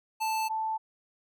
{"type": "tone pair in turn", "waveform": ["square", "sine"], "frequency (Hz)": [880, 880], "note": ["A5", "A5"], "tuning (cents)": [0, 0], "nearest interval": "unison", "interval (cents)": 0, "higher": "neither", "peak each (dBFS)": -28, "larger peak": "neither", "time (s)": [[0.2, 0.49], [0.49, 0.78]], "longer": "neither", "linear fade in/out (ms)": 20, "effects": []}